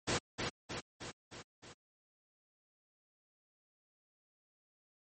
pink noise with echo, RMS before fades -32 dBFS, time 0.07-0.19 s, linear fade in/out 20 ms, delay 310 ms, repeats 5, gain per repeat -4 dB, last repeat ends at 1.74 s, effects high-pass 100 Hz 12 dB/octave + MP3 32 kbps

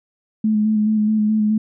sine tone with vibrato, 214.4 Hz, A3, 45 cents flat, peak -14 dBFS, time 0.44-1.58 s, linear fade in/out 5 ms, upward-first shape square, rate 4.7 Hz, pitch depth 20 cents each way, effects none

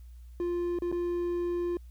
triangle tone with dropouts, 349.2 Hz, F4, in tune, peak -26 dBFS, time 0.4-1.77 s, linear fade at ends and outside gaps 1 ms, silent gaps 0.788-0.821 / 0.916-0.925 s, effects added 60 Hz sine -45 dBFS peak until 1.9 s + white hiss -70 dBFS RMS until 1.9 s

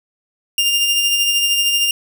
sawtooth tone with tremolo, 2801 Hz, F7, 4 cents sharp, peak -9 dBFS, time 0.58-1.91 s, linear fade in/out 2 ms, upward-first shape sine, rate 13 Hz, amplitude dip 35%, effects none

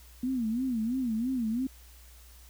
sine tone with vibrato, 240 Hz, B3, 49 cents flat, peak -27 dBFS, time 0.23-1.67 s, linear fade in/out 5 ms, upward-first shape sine, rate 3 Hz, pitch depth 170 cents each way, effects added 60 Hz sine -51 dBFS peak until 2.49 s + white hiss -57 dBFS RMS until 2.49 s

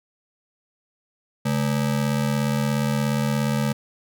square ring-modulated tone, 177.1 Hz, F3, 24 cents sharp, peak -18 dBFS, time 1.45-3.73 s, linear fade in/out 10 ms, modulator 38.5 Hz, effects none

